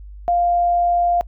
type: tone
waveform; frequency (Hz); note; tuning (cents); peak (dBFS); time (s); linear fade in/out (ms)
sine; 698.5; F5; 0; -14; 0.28-1.21; 0
effects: noise-tail reverb RT60 0.1 s tail -24 dB re dry + added 50 Hz sine -34 dBFS peak until 1.27 s